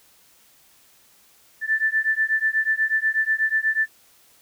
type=beating tone pair; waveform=sine; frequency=1760 / 1768.2 Hz; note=A6 / A6; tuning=0 / +8 cents; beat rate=8.2 Hz; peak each=-22 dBFS; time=1.61-3.88 s; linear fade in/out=50 ms; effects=white hiss -56 dBFS RMS until 4.41 s